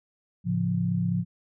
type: chord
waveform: sine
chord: A augmented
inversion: none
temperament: equal with one note detuned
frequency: 110 / 139.31 / 174.61 Hz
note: A2 / C#3 / E#3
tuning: 0 / +9 / 0 cents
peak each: -29 / -31 / -25 dBFS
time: 0.44-1.25 s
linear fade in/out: 50 ms
effects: none